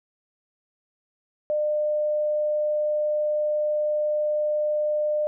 sine tone, 602 Hz, D5, 43 cents sharp, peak -21 dBFS, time 1.5-5.27 s, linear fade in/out 0 ms, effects none

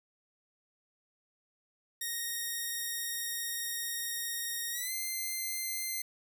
5% pulse tone with pitch glide, 1864.7 to 2081 Hz, A#6 to C7, 0 to -10 cents, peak -24 dBFS, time 2.01-6.02 s, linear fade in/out 5 ms, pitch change +190 cents, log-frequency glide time 4.71-4.93 s, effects none

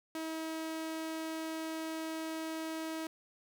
sawtooth tone, 320.4 Hz, E4, 49 cents flat, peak -33 dBFS, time 0.15-3.07 s, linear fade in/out 2 ms, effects none

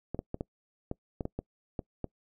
clicks, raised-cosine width 2 ms, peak -20 dBFS, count 10, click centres 0.146 / 0.191 / 0.344 / 0.409 / 0.914 / 1.208 / 1.254 / 1.39 / 1.792 / 2.043 s, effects noise-tail reverb RT60 0.1 s tail -24 dB re dry

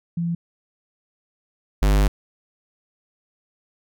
sine / square tone pair in turn, 169.7 / 50.26 Hz, F3 / G1, -49 / +44 cents, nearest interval octave + major sixth, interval 2107 cents, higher first, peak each -21 / -15 dBFS, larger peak second, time 0.17-0.35 / 1.82-2.08 s, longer second, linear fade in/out 5 ms, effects none

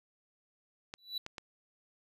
clicks, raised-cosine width 0.2 ms, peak -24 dBFS, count 3, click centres 0.939 / 1.264 / 1.382 s
triangle tone with exponential growth, 3951 Hz, B7, in tune, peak -30 dBFS, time 0.98-1.18 s, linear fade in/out 5 ms, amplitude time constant 43 ms
effects none

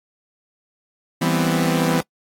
sawtooth chord, C major seventh, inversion first, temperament equal, 164.81 / 196 / 246.9 / 261.6 Hz, E3 / G3 / B3 / C4, 0 / 0 / 0 / 0 cents, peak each -16 / -22 / -19 / -20 dBFS, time 1.21-2.01 s, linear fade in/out 10 ms, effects noise-tail reverb RT60 0.1 s tail -24 dB re dry + AAC 64 kbps

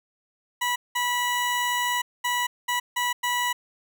20% pulse tone bursts at uneven times, 978 Hz, B5, 17 cents flat, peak -18 dBFS, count 6, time 0.61-0.76 / 0.95-2.02 / 2.24-2.47 / 2.68-2.8 / 2.96-3.13 / 3.23-3.53 s, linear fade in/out 10 ms, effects none

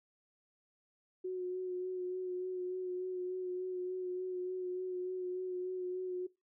sine tone with vibrato, 366.2 Hz, F#4, 18 cents flat, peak -35 dBFS, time 1.24-6.27 s, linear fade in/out 10 ms, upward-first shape sine, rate 3.4 Hz, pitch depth 22 cents each way, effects noise-tail reverb RT60 0.2 s tail -19 dB re dry

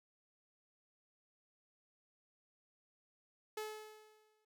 sawtooth tone with exponential decay, 429.9 Hz, A4, 40 cents flat, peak -35 dBFS, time 3.57-4.45 s, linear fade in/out 5 ms, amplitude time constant 190 ms, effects none

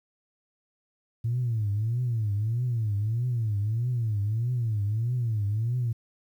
sine tone with vibrato, 112.4 Hz, A2, 37 cents sharp, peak -23 dBFS, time 1.24-5.93 s, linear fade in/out 10 ms, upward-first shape triangle, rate 1.6 Hz, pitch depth 210 cents each way, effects tanh soft clip ceiling -20 dBFS + 10-bit

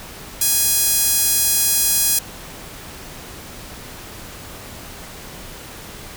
sawtooth tone with high-pass filter, 830 Hz, G#5, 1 cent flat, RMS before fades -17 dBFS, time 0.41-2.19 s, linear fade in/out 5 ms, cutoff 7700 Hz, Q 0.85, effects pink hiss -36 dBFS RMS until 6.16 s

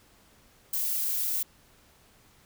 violet noise, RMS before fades -29 dBFS, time 0.73-1.43 s, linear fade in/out 5 ms, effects pink hiss -60 dBFS RMS until 2.45 s

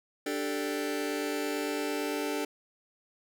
sawtooth chord, D suspended fourth, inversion none, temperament just, 293.7 / 391.6 / 440.5 Hz, D4 / G4 / A4, 0 / -2 / +2 cents, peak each -29 / -32 / -31 dBFS, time 0.26-2.45 s, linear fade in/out 5 ms, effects none

